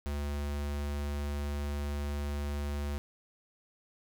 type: tone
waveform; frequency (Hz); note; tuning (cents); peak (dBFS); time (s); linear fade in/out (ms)
square; 72.3; D2; -27; -33; 0.06-2.98; 0
effects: none